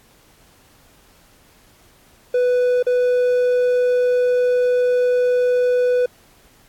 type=tone with dropouts; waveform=triangle; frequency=495.4 Hz; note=B4; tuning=5 cents sharp; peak=-12 dBFS; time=2.34-6.06 s; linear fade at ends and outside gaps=5 ms; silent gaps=2.827-2.866 s; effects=pink hiss -53 dBFS RMS until 6.68 s + AAC 64 kbps